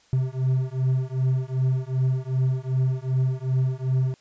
triangle beating tone pair, 128.8 / 131.4 Hz, C3 / C3, -27 / +8 cents, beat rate 2.6 Hz, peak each -22 dBFS, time 0.13-4.14 s, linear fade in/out 0 ms, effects white hiss -59 dBFS RMS until 4.2 s + resampled to 16000 Hz

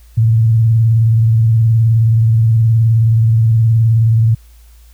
sine tone with vibrato, 113 Hz, A2, 47 cents sharp, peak -7 dBFS, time 0.17-4.35 s, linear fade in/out 10 ms, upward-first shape sine, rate 19 Hz, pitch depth 62 cents each way, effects added 57 Hz sine -39 dBFS peak until 4.93 s + white hiss -52 dBFS RMS until 4.93 s

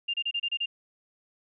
sine tone bursts, 2800 Hz, F7, 4 cents sharp, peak -26 dBFS, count 7, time 0.08-0.66 s, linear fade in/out 10 ms, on 58 ms, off 29 ms, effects none

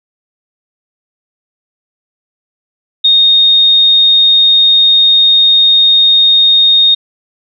sine tone, 3700 Hz, A#7, 14 cents flat, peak -4 dBFS, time 3.04-6.95 s, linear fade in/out 10 ms, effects none

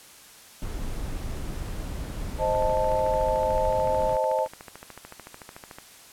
brown noise, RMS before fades -32 dBFS, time 0.62-4.16 s, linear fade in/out 2 ms
sine chord, A diminished, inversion first, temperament equal, 523.3 / 622.3 / 880 Hz, C5 / Eb5 / A5, 0 / 0 / 0 cents, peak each -26 dBFS, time 2.38-4.48 s, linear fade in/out 50 ms
click train, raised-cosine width 0.5 ms, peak -25 dBFS, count 45, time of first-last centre 2.55-5.785 s, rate 13.6 Hz
effects white hiss -49 dBFS RMS until 6.12 s + low-pass 12000 Hz 12 dB/octave

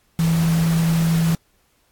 sine tone in noise, 164.81 Hz, E3, in tune, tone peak -15 dBFS, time 0.19-1.35 s, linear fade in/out 2 ms, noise pink, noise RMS -30 dBFS, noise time 0.19-1.35 s, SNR +12 dB, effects pink hiss -62 dBFS RMS until 1.91 s + AAC 64 kbps

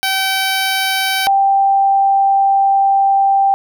10% pulse / sine tone pair in turn, 769 / 786.1 Hz, G5 / G5, -33 / +5 cents, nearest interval unison, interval 38 cents, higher second, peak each -6 / -9 dBFS, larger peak first, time 0.03-1.27 / 1.27-3.54 s, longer second, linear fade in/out 0 ms, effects none

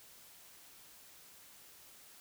silence, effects white hiss -58 dBFS RMS until 2.2 s

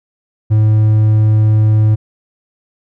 triangle tone, 107.9 Hz, A2, 33 cents flat, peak -5 dBFS, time 0.5-1.96 s, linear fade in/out 20 ms, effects none

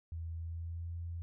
sine tone with pitch glide, 82.5 to 84.87 Hz, E2 to F2, +2 to -49 cents, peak -38 dBFS, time 0.12-1.22 s, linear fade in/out 0 ms, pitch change +49 cents, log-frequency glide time 0.34-0.94 s, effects none

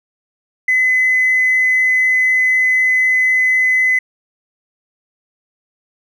triangle tone with tanh clipping, 2024 Hz, B6, 42 cents sharp, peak -10 dBFS, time 0.68-3.99 s, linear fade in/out 5 ms, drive 1 dB, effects none

